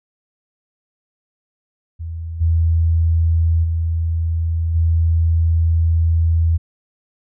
sine tone with level steps, 82.41 Hz, E2, in tune, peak -24 / -12 / -16 / -12 dBFS, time 1.99-6.58 s, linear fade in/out 20 ms, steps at 2.4 / 3.63 / 4.74 s, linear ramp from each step 20 ms, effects none

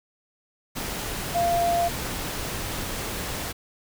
sine tone in noise, 690 Hz, F5, 21 cents flat, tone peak -20 dBFS, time 1.34-1.89 s, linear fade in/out 20 ms, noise pink, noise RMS -31 dBFS, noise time 0.75-3.53 s, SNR +8 dB, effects none

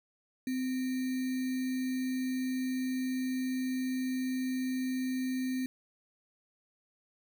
sine tone with sample-and-hold, 257.3 Hz, C4, 29 cents flat, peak -30 dBFS, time 0.47-5.66 s, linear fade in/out 2 ms, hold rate 2100 Hz, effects none

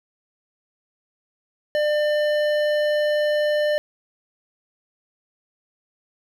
triangle tone with hard clipping, 598 Hz, D5, 31 cents sharp, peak -20 dBFS, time 1.75-3.78 s, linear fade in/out 0 ms, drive 16 dB, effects none

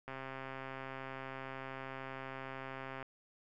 click train, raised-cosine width 0.5 ms, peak -29 dBFS, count 393, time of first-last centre 0.08-3.027 s, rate 133 Hz, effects none

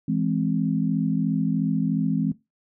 sine chord, E augmented, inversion none, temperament equal, 164.81 / 207.7 / 261.6 Hz, E3 / G#3 / B#3, 0 / 0 / 0 cents, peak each -25 dBFS, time 0.08-2.32 s, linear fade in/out 5 ms, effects noise-tail reverb RT60 0.2 s tail -17 dB re dry

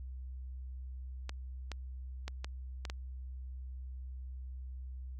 clicks, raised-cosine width 0.2 ms, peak -23 dBFS, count 6, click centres 1.294 / 1.717 / 2.28 / 2.445 / 2.852 / 2.899 s, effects added 64 Hz sine -41 dBFS peak until 5.19 s

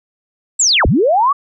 sine linear two-way sweep, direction down then up, 7970 to 34.65 to 1176 Hz, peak -9 dBFS, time 0.59-1.33 s, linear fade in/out 10 ms, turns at 0.86 s, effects none

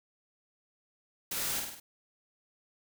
white noise with echo, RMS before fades -35 dBFS, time 1.31-1.6 s, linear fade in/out 5 ms, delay 50 ms, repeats 4, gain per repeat -4 dB, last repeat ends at 1.8 s, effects none

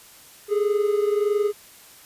triangle tone pair together, 409.8 / 431.3 Hz, G#4 / A4, -23 / -35 cents, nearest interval minor second, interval 88 cents, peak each -18 / -23 dBFS, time 0.48-1.53 s, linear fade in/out 50 ms, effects white hiss -48 dBFS RMS until 2.05 s + resampled to 32000 Hz

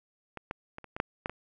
clicks, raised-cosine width 0.5 ms, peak -24 / -19 / -25 / -30 / -22 / -11 / -16 / -22 dBFS, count 8, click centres 0.373 / 0.511 / 0.784 / 0.843 / 0.965 / 1.001 / 1.259 / 1.296 s, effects none

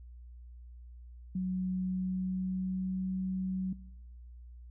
sine tone with pitch glide, 185 to 187.37 Hz, F#3 to F#3, 0 to +22 cents, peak -30 dBFS, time 1.35-3.73 s, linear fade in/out 5 ms, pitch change +22 cents, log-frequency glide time 1.73-3.11 s, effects noise-tail reverb RT60 1.0 s tail -22 dB re dry + added 60 Hz sine -47 dBFS peak until 4.7 s

